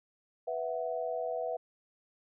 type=chord; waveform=sine; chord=B suspended fourth; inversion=none; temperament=equal; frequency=493.9 / 659.3 / 740 Hz; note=B4 / E5 / F#5; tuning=0 / 0 / 0 cents; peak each=-36 / -35 / -39 dBFS; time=0.47-1.57 s; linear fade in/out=10 ms; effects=none

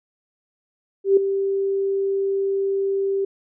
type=tone with ADSR envelope; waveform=sine; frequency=392 Hz; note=G4; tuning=in tune; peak=-9 dBFS; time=1.04-3.25 s; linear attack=130 ms; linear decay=4 ms; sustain=-10 dB; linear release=6 ms; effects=none

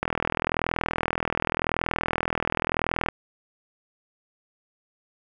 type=click train; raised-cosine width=0.5 ms; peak=-8 dBFS; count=126; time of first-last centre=0.03-3.086 s; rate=40.9 Hz; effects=none

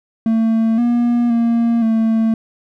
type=tone with pitch steps; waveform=triangle; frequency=224.6 / 238.9 / 232.7 / 223.7 Hz; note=A3 / A#3 / A#3 / A3; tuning=+36 / +43 / -3 / +29 cents; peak=-10 dBFS; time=0.26-2.34 s; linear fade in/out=2 ms; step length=520 ms; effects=none

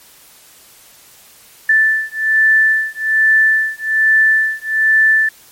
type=beating tone pair; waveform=sine; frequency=1760 / 1761.2 Hz; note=A6 / A6; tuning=0 / +1 cents; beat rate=1.2 Hz; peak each=-13 dBFS; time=1.69-5.29 s; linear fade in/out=5 ms; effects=white hiss -44 dBFS RMS until 5.51 s + MP3 64 kbps

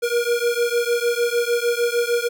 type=beating tone pair; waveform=square; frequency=472.7 / 479.3 Hz; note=A#4 / A#4; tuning=+24 / +48 cents; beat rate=6.6 Hz; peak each=-22 dBFS; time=0.02-2.29 s; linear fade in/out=20 ms; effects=none

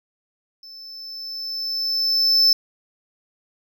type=tone with level ramp; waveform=triangle; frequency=5274 Hz; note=E8; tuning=in tune; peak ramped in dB=-38 to -10 dBFS; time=0.63-2.53 s; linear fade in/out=2 ms; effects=none

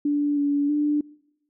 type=tone with pitch steps; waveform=sine; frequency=290.8 / 286.4 / 295.6 Hz; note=D4 / D4 / D4; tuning=-17 / -43 / +11 cents; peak=-19 dBFS; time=0.05-1.01 s; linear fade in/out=5 ms; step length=320 ms; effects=noise-tail reverb RT60 0.8 s tail -23 dB re dry

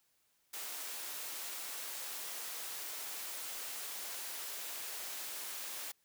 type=high-pass noise; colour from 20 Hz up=white; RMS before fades=-43 dBFS; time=0.53-5.92 s; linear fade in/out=10 ms; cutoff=410 Hz; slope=12 dB/octave; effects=white hiss -75 dBFS RMS until 6.04 s

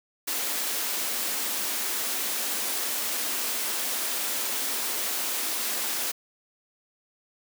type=high-pass noise; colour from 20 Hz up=white; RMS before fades=-29 dBFS; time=0.27-6.12 s; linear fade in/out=10 ms; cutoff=210 Hz; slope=96 dB/octave; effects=none

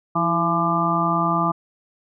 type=harmonic tone with a mistuned harmonic; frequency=169.8 Hz; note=F3; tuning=48 cents flat; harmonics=1 / 2 / 4 / 5 / 6 / 7; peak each=-24 / -27 / -26 / -27 / -27 / -21 dBFS; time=0.15-1.52 s; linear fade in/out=10 ms; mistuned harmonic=2; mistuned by=-58 cents; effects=none

